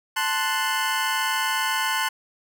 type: chord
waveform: 25% pulse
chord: F# diminished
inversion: first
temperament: equal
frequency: 880 / 1046.5 / 1480 Hz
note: A5 / C6 / F#6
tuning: 0 / 0 / 0 cents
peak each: -23 dBFS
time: 0.16-2.09 s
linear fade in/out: 10 ms
effects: none